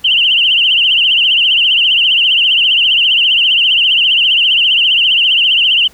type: tone with vibrato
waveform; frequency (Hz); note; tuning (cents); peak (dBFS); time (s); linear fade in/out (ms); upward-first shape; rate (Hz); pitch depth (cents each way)
sine; 2926; F#7; -20; -7; 0.04-5.88; 10; triangle; 15; 150
effects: pink hiss -44 dBFS RMS until 5.93 s